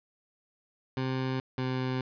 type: tone pair in turn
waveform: 20% pulse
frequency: 130.7 / 129.05 Hz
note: C3 / C3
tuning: -1 / -23 cents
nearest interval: unison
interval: 22 cents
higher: first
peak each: -24 dBFS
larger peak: neither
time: 0.97-1.4 / 1.58-2.01 s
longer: neither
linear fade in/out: 2 ms
effects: resampled to 11025 Hz + 11-bit